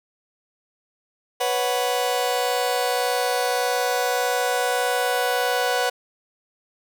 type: chord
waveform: sawtooth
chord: B suspended second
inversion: none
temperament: just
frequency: 493.9 / 555.6 / 740.8 Hz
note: B4 / C#5 / F#5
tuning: 0 / +4 / +2 cents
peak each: -20 / -24 / -20 dBFS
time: 1.4-5.9 s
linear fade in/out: 10 ms
effects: none